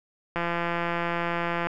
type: click train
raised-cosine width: 0.5 ms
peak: -13 dBFS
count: 225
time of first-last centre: 0.36-1.67 s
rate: 171 Hz
effects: none